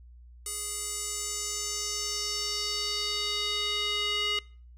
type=tone with band-pass filter sweep; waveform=square; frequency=415.3 Hz; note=G#4; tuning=in tune; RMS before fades=-32 dBFS; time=0.46-4.39 s; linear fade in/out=2 ms; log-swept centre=9300 to 3000 Hz; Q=2.9; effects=noise-tail reverb RT60 0.4 s tail -23 dB re dry + added 60 Hz sine -48 dBFS peak until 4.77 s